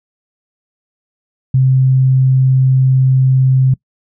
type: tone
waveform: sine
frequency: 131.1 Hz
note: C3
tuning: 4 cents sharp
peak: -7 dBFS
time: 1.54-3.74 s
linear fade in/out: 5 ms
effects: noise-tail reverb RT60 0.1 s tail -23 dB re dry